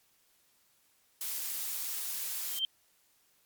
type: noise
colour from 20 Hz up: blue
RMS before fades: -36 dBFS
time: 1.21-2.59 s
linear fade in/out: 2 ms
type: tone with exponential growth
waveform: sine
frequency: 3136 Hz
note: G7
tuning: in tune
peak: -24 dBFS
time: 2.46-2.65 s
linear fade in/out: 1 ms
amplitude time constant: 40 ms
effects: white hiss -69 dBFS RMS until 3.45 s + MP3 96 kbps